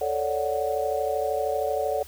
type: chord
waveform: sine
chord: D major seventh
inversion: second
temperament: equal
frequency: 440 / 554.4 / 587.3 / 740 Hz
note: A4 / C#5 / D5 / F#5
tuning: 0 / 0 / 0 / 0 cents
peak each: -29 dBFS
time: 0.01-2.03 s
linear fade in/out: 5 ms
effects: added 72 Hz sine -47 dBFS peak until 2.07 s + white hiss -48 dBFS RMS until 2.07 s